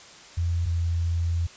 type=tone pair in turn; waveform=sine; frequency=85.4 / 84.71 Hz; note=F2 / E2; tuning=-38 / +48 cents; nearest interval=unison; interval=14 cents; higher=first; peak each=-22 dBFS; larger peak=neither; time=0.37-0.66 / 0.66-1.47 s; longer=second; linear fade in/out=10 ms; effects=white hiss -47 dBFS RMS until 1.56 s + resampled to 16000 Hz